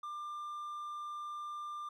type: tone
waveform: triangle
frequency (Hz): 1193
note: D6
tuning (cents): +27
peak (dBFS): -38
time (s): 0.03-1.89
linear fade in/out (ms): 5
effects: none